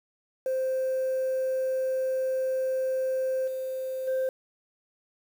sine tone with level steps, 522 Hz, C5, 4 cents flat, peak -23 / -29 / -22 dBFS, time 0.46-4.29 s, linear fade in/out 2 ms, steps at 3.47 / 4.07 s, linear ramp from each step 10 ms, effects tanh soft clip ceiling -23 dBFS + 8-bit

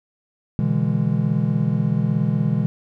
triangle chord, E dominant seventh, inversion second, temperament just, 123.61 / 148.33 / 164.81 / 206 Hz, B2 / D3 / E3 / G#3, +2 / +18 / 0 / -14 cents, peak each -21 dBFS, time 0.59-2.66 s, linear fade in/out 0 ms, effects none

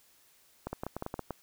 clicks, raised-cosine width 1 ms, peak -21 dBFS, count 10, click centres 0.67 / 0.73 / 0.835 / 0.866 / 0.966 / 1.024 / 1.064 / 1.141 / 1.193 / 1.307 s, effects white hiss -64 dBFS RMS until 1.42 s

